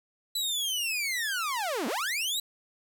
sawtooth linear two-way sweep, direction down then up, 4000 to 205.4 to 4000 Hz, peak -25 dBFS, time 0.35-2.4 s, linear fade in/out 5 ms, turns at 1.87 s, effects none

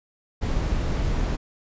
brown noise, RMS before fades -24 dBFS, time 0.41-1.37 s, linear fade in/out 20 ms, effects resampled to 16000 Hz

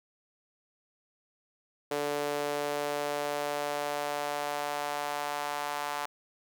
sawtooth tone with high-pass filter sweep, 145.9 Hz, D3, 11 cents flat, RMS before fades -33 dBFS, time 1.91-6.06 s, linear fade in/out 5 ms, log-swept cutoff 460 to 870 Hz, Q 2.2, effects none

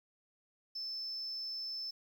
triangle tone, 5274 Hz, E8, in tune, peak -35 dBFS, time 0.75-1.91 s, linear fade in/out 10 ms, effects tanh soft clip ceiling -36 dBFS + 11-bit

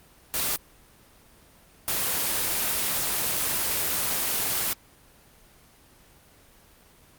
white noise bursts at uneven times, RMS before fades -26 dBFS, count 2, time 0.34-0.56 / 1.88-4.73 s, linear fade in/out 0 ms, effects pink hiss -55 dBFS RMS until 7.18 s + Opus 24 kbps

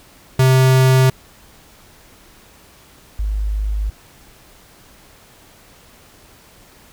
square / sine tone pair in turn, 130.6 / 51.83 Hz, C3 / G#1, -3 / -3 cents, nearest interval octave + major third, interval 1600 cents, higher first, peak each -10 / -17 dBFS, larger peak first, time 0.39-1.1 / 3.19-3.9 s, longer neither, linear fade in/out 5 ms, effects pink hiss -47 dBFS RMS until 6.92 s

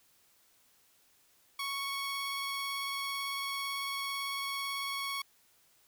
15% pulse tone with vibrato, 1108.7 Hz, C#6, in tune, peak -28 dBFS, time 1.59-5.22 s, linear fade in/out 5 ms, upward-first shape sine, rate 18 Hz, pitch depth 11 cents each way, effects white hiss -67 dBFS RMS until 5.87 s

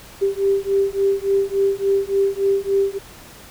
sine beating tone pair, 392 / 395.5 Hz, G4 / G4, 0 / +15 cents, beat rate 3.5 Hz, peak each -19 dBFS, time 0.21-2.99 s, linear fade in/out 20 ms, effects pink hiss -42 dBFS RMS until 3.5 s

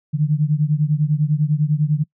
sine beating tone pair, 146.83 / 156.83 Hz, D3 / D#3, 0 / +14 cents, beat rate 10 Hz, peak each -17 / -19 dBFS, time 0.13-2.04 s, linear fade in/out 20 ms, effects noise-tail reverb RT60 0.1 s tail -25 dB re dry

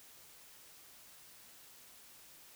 silence, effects white hiss -58 dBFS RMS until 2.55 s

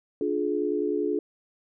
sine chord, D diminished, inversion none, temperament just, 293.7 / 352.4 / 422.9 Hz, D4 / F4 / Ab4, 0 / +16 / +31 cents, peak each -29 / -29 / -27 dBFS, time 0.21-1.19 s, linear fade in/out 2 ms, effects none

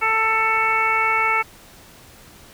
harmonic tone, 443.7 Hz, A4, 14 cents sharp, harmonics 1 / 2 / 3 / 4 / 5 / 6, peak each -31 / -23 / -21 / -31 / -20 / -28 dBFS, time 0.01-1.43 s, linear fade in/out 20 ms, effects pink hiss -46 dBFS RMS until 2.53 s

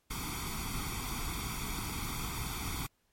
pink noise with comb filter, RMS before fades -37 dBFS, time 0.1-2.87 s, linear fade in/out 10 ms, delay 0.87 ms, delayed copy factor +0.85, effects pink hiss -75 dBFS RMS until 3.12 s + MP3 64 kbps

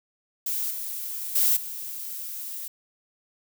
violet noise with level steps, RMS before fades -28 / -33 / -21 / -35 dBFS, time 0.46-2.68 s, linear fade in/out 5 ms, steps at 0.7 / 1.35 / 1.56 s, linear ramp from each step 10 ms, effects none

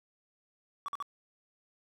triangle tone bursts, 1139 Hz, C#6, 47 cents sharp, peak -32 dBFS, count 3, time 0.86-1.025 s, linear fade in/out 0 ms, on 23 ms, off 48 ms, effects none

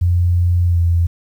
sine tone with pitch glide, 87.8 to 85.3 Hz, F2 to F2, +10 to -40 cents, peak -11 dBFS, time 0.01-1.07 s, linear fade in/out 10 ms, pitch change -50 cents, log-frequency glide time 0.65-0.8 s, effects 8-bit

